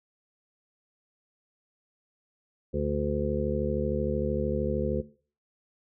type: harmonic tone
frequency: 73.1 Hz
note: D2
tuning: 7 cents flat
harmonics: 1 / 2 / 3 / 5 / 6 / 7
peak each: -33 / -33 / -33 / -33 / -33 / -33 dBFS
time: 2.73-5.02 s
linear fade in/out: 20 ms
effects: noise-tail reverb RT60 0.4 s tail -17 dB re dry